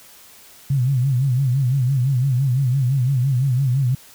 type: tone with vibrato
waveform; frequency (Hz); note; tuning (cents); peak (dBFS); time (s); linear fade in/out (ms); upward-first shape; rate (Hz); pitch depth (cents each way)
sine; 130.81; C3; 0; -15; 0.7-3.95; 5; sine; 5.9; 130
effects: white hiss -46 dBFS RMS until 4.14 s